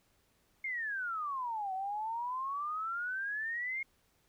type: exponential two-way sweep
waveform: sine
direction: down then up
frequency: 2163 to 746 to 2163 Hz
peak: -34 dBFS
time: 0.64-3.83 s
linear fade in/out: 5 ms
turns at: 1.73 s
effects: pink hiss -72 dBFS RMS until 4.28 s